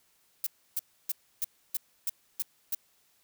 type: noise bursts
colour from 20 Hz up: violet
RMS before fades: -30 dBFS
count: 8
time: 0.44-2.748 s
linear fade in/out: 2 ms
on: 26 ms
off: 300 ms
effects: white hiss -68 dBFS RMS until 3.23 s